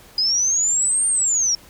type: linear two-way sweep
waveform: sine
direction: up then down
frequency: 4918 to 8870 to 5460 Hz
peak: -16 dBFS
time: 0.18-1.55 s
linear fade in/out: 2 ms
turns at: 1.07 s
effects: pink hiss -47 dBFS RMS until 1.69 s